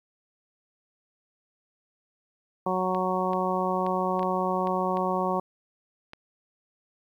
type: harmonic tone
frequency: 185 Hz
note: F#3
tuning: in tune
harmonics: 1 / 2 / 3 / 4 / 5 / 6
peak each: -31 / -31 / -31 / -31 / -31 / -31 dBFS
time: 2.66-5.4 s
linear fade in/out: 5 ms
type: clicks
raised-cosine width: 0.3 ms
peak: -25 dBFS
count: 8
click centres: 2.948 / 3.333 / 3.865 / 4.194 / 4.23 / 4.672 / 4.971 / 6.134 s
effects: 10-bit